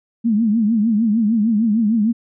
sine tone with vibrato, 219.6 Hz, A3, 3 cents flat, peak -13 dBFS, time 0.24-2.13 s, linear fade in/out 20 ms, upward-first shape triangle, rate 6.6 Hz, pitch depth 150 cents each way, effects none

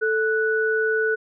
sine tone pair together, 440 / 1480 Hz, A4 / F#6, 0 / 0 cents, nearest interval octave + major sixth, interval 2100 cents, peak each -21 / -22 dBFS, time 0.01-1.16 s, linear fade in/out 20 ms, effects none

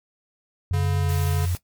sine tone with pitch glide, 92.5 to 88.68 Hz, F#2 to F2, 0 to +27 cents, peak -21 dBFS, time 0.71-1.55 s, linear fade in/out 0 ms, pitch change -73 cents, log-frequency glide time 0.99-1.06 s
square tone, 142 Hz, C#3, 42 cents sharp, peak -25 dBFS, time 0.73-1.46 s, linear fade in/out 10 ms
white noise, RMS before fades -38 dBFS, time 1.09-1.57 s, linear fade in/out 0 ms
effects noise-tail reverb RT60 0.1 s tail -17 dB re dry + MP3 96 kbps

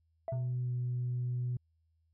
sine tone with exponential decay, 664 Hz, E5, 12 cents sharp, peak -31 dBFS, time 0.28-0.55 s, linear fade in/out 1 ms, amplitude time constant 58 ms
sine tone with pitch glide, 124.6 to 123.45 Hz, B2 to B2, +16 to 0 cents, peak -30 dBFS, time 0.32-1.57 s, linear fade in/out 5 ms, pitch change -16 cents, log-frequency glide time 0.62-0.7 s
effects tanh soft clip ceiling -28 dBFS + added 81 Hz sine -70 dBFS peak until 2.13 s

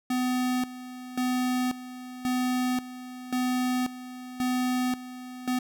square tone with tremolo, 251.8 Hz, B3, 34 cents sharp, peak -25 dBFS, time 0.1-5.59 s, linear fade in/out 5 ms, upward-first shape square, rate 0.93 Hz, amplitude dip 80%, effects none

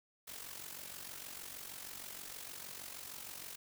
white noise with amplitude modulation, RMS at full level -45 dBFS, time 0.27-3.56 s, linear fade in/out 10 ms, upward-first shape sine, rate 46.4 Hz, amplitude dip 65%, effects none

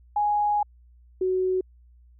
sine tone pair in turn, 830.6 / 371.9 Hz, G#5 / F#4, 0 / +9 cents, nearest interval octave + major second, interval 1391 cents, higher first, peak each -20 / -21 dBFS, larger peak first, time 0.16-0.63 / 1.21-1.61 s, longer first, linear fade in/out 5 ms, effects added 60 Hz sine -51 dBFS peak until 2.19 s

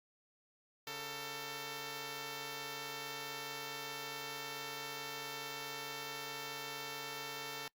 5% pulse tone pair together, 140.9 / 447.3 Hz, C#3 / A4, +29 / +28 cents, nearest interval octave + minor sixth, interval 1999 cents, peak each -38 / -31 dBFS, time 0.87-7.68 s, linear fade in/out 2 ms, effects noise-tail reverb RT60 0.1 s tail -25 dB re dry + Opus 48 kbps

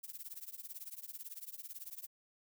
violet noise with tremolo, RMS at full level -44 dBFS, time 0.03-2.07 s, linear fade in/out 10 ms, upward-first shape triangle, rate 18 Hz, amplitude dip 100%, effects none

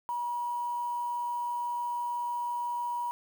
sine tone with quantisation, 961 Hz, B5, 48 cents flat, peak -30 dBFS, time 0.09-3.11 s, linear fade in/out 0 ms, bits 8, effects none

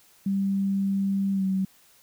sine tone with pitch glide, 196 to 190.64 Hz, G3 to G3, 0 to -48 cents, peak -22 dBFS, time 0.26-1.65 s, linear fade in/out 5 ms, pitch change -48 cents, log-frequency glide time 1.33-1.44 s, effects white hiss -58 dBFS RMS until 2.02 s

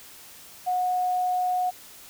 sine tone, 729 Hz, F#5, 26 cents flat, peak -22 dBFS, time 0.66-1.71 s, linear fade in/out 20 ms, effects white hiss -47 dBFS RMS until 2.09 s

